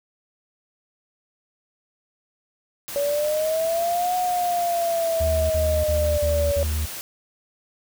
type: noise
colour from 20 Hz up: white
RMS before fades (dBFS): -34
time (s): 2.88-7.01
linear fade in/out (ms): 0
type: exponential two-way sweep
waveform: sine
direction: up then down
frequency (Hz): 564 to 730 to 564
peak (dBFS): -20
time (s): 2.96-6.63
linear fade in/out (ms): 0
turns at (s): 4.16
type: tone bursts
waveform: triangle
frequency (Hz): 77.2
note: D#2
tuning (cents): -13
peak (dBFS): -20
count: 5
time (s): 5.2-6.86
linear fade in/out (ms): 10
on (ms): 300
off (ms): 40
effects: none